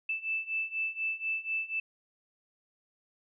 sine beating tone pair, 2637 / 2641.1 Hz, E7 / E7, 0 / +3 cents, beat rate 4.1 Hz, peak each -35 / -33 dBFS, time 0.09-1.8 s, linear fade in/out 5 ms, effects none

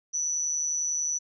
sine tone with amplitude modulation, 5940 Hz, F#8, 6 cents sharp, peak -23 dBFS, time 0.13-1.19 s, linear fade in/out 20 ms, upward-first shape sine, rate 151 Hz, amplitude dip 60%, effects none

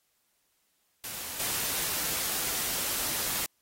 white noise with level steps, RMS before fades -38 / -31 dBFS, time 1.04-3.46 s, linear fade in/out 0 ms, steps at 1.39 s, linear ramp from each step 10 ms, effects white hiss -73 dBFS RMS until 3.61 s + AAC 48 kbps

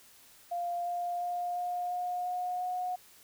sine tone with pitch steps, 698 / 702.9 / 707.7 / 712.7 / 717.6 / 722.6 / 727.6 Hz, F5 / F5 / F5 / F5 / F5 / F#5 / F#5, -1 / +11 / +23 / +35 / +47 / -41 / -29 cents, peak -31 dBFS, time 0.51-2.96 s, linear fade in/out 10 ms, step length 350 ms, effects white hiss -58 dBFS RMS until 3.23 s

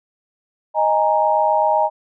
sine chord, D# suspended fourth, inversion none, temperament equal with one note detuned, 622.3 / 824.4 / 932.3 Hz, D#5 / G#5 / A#5, 0 / -13 / 0 cents, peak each -18 dBFS, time 0.74-1.9 s, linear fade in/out 50 ms, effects none

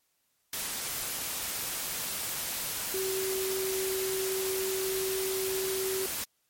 sine tone in noise, 381.1 Hz, G4, 49 cents flat, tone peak -30 dBFS, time 2.94-6.06 s, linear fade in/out 2 ms, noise white, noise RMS -34 dBFS, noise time 0.53-6.24 s, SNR +1 dB, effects white hiss -74 dBFS RMS until 6.49 s + MP3 64 kbps

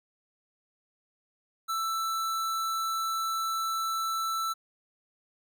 square tone, 1325 Hz, E6, 9 cents sharp, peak -29 dBFS, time 1.68-4.54 s, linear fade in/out 20 ms, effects none

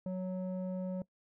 square tone with low-pass filter, 185 Hz, F#3, in tune, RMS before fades -37 dBFS, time 0.06-1.02 s, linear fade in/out 2 ms, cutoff 530 Hz, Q 1.9, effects noise-tail reverb RT60 0.1 s tail -21 dB re dry

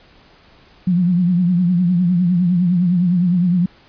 sine tone with vibrato, 177.6 Hz, F3, 29 cents sharp, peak -12 dBFS, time 0.87-3.66 s, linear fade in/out 5 ms, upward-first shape triangle, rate 9.8 Hz, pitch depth 95 cents each way, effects pink hiss -49 dBFS RMS until 3.88 s + resampled to 11025 Hz

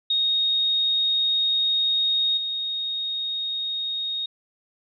sine tone with level steps, 3729 Hz, A#7, in tune, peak -19 / -25 dBFS, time 0.1-4.26 s, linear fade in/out 5 ms, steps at 2.37 s, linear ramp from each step 5 ms, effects none

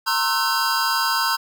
square tone cluster, 921 / 1064 / 1320 / 1520 / 4892 Hz, A#5 / C6 / E6 / F#6 / D#8, -21 / +29 / +2 / +46 / -30 cents, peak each -26 dBFS, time 0.06-1.37 s, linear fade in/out 20 ms, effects none

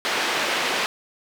white band-pass noise, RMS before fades -24 dBFS, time 0.05-0.86 s, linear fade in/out 0 ms, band 300 to 3000 Hz, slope 12 dB/octave, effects none

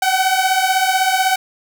sawtooth beating tone pair, 749 / 765 Hz, F#5 / G5, +21 / -42 cents, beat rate 16 Hz, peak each -13 dBFS, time 0.02-1.36 s, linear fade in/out 5 ms, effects none

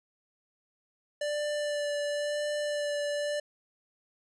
square tone with vibrato, 587.3 Hz, D5, in tune, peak -30 dBFS, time 1.21-3.4 s, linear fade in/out 5 ms, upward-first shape sine, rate 0.96 Hz, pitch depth 14 cents each way, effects resampled to 22050 Hz

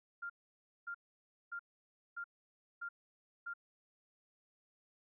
sine tone bursts, 1396.9 Hz, F6, in tune, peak -40 dBFS, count 6, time 0.22-3.538 s, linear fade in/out 10 ms, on 78 ms, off 570 ms, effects none

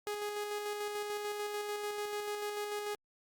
sawtooth tone with tremolo, 415.3 Hz, G#4, in tune, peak -31 dBFS, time 0.07-2.95 s, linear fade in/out 0 ms, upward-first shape square, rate 6.8 Hz, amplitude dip 30%, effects Opus 48 kbps

